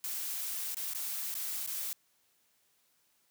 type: noise with dropouts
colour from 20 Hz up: blue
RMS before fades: -37 dBFS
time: 0.04-1.93 s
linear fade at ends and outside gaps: 0 ms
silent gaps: 0.745-0.769 / 0.935-0.948 / 1.341-1.352 / 1.663-1.675 s
effects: white hiss -72 dBFS RMS until 3.3 s + high-pass 80 Hz 12 dB/octave